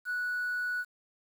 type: tone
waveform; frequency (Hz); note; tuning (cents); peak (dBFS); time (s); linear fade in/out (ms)
sine; 1473; F#6; -8; -28; 0.05-0.85; 50
effects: tanh soft clip ceiling -28 dBFS + 9-bit